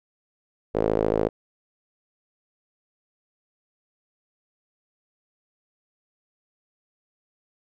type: tone with band-pass filter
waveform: sawtooth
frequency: 53.9 Hz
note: A1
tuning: 35 cents flat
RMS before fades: -23 dBFS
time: 0.74-1.29 s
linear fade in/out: 20 ms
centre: 470 Hz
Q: 3
effects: none